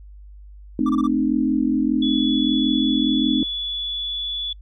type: chord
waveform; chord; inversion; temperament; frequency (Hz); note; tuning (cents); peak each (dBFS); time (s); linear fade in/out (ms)
sine; A diminished; none; equal with one note detuned; 220 / 261.6 / 306.8; A3 / C4 / Eb4; 0 / 0 / -24; -23 / -20 / -21; 0.79-3.43; 2
type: tone bursts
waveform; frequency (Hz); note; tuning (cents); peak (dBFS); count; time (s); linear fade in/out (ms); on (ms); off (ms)
triangle; 1171; D6; -5; -23; 4; 0.86-1.071; 5; 34; 25
type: tone with pitch glide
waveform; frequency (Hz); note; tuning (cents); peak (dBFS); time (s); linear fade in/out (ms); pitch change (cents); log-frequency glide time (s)
sine; 3413 to 3435; G#7 to A7; +47 to -42; -24; 2.02-4.53; 5; +11; 2.35-4.36
effects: noise-tail reverb RT60 0.1 s tail -26 dB re dry + added 50 Hz sine -39 dBFS peak until 4.61 s